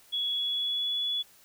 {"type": "tone with pitch glide", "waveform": "sine", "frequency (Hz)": [3366, 3409], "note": ["G#7", "G#7"], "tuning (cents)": [23, 45], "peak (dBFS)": -27, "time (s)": [0.12, 1.23], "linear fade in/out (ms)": 20, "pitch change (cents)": 22, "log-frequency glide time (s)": [0.31, 1.02], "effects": ["white hiss -58 dBFS RMS until 1.44 s"]}